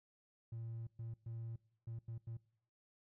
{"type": "tone bursts at uneven times", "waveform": "triangle", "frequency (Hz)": 114.6, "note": "A#2", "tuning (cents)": -29, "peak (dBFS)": -40, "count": 6, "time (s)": [[0.52, 0.87], [0.99, 1.14], [1.26, 1.56], [1.87, 1.99], [2.08, 2.18], [2.27, 2.37]], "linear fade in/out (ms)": 5, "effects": ["noise-tail reverb RT60 0.7 s tail -24 dB re dry", "tanh soft clip ceiling -37 dBFS"]}